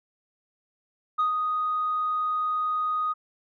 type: tone with ADSR envelope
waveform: sine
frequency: 1244.5 Hz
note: D#6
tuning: in tune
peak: -18 dBFS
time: 1.18-3.14 s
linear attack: 17 ms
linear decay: 120 ms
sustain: -5 dB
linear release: 25 ms
effects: tanh soft clip ceiling -18 dBFS